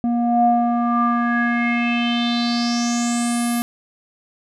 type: tone with low-pass filter sweep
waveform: square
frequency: 237.6 Hz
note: A#3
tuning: 33 cents sharp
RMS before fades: -19 dBFS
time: 0.04-3.62 s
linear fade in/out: 0 ms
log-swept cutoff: 500 to 12000 Hz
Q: 6.2
effects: none